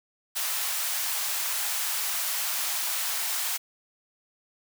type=high-pass noise; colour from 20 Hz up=white; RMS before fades=-29 dBFS; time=0.35-3.58 s; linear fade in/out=20 ms; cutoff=700 Hz; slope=24 dB/octave; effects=none